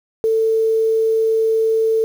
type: tone with quantisation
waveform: sine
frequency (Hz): 445.3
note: A4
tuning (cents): +21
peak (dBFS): -13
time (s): 0.24-2.04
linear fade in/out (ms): 0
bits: 7
effects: none